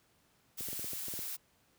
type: noise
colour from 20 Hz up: blue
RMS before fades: -40 dBFS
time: 0.57-1.37 s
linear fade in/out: 20 ms
type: clicks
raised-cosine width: 2 ms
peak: -33 dBFS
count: 9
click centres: 0.608 / 0.686 / 0.73 / 0.794 / 0.844 / 0.933 / 1.083 / 1.138 / 1.191 s
effects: pink hiss -70 dBFS RMS until 1.78 s + high-pass 60 Hz 12 dB/octave